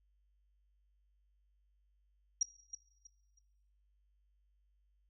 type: tone with echo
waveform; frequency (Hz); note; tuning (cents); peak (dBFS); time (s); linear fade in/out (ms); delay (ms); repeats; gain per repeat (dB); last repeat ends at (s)
sine; 5700; F8; +34; -27; 2.41-2.43; 5; 320; 3; -12; 3.39
effects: noise-tail reverb RT60 1.0 s tail -17 dB re dry + added 50 Hz sine -70 dBFS peak until 5.09 s